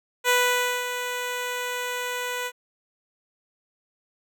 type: tone with ADSR envelope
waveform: 10% pulse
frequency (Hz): 493.9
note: B4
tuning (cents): 0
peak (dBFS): -9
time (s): 0.24-2.52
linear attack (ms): 48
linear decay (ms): 550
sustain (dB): -10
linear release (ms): 56
effects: none